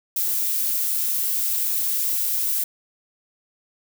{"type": "noise", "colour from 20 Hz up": "violet", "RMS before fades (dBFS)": -23, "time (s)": [0.16, 2.64], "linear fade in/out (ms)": 5, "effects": []}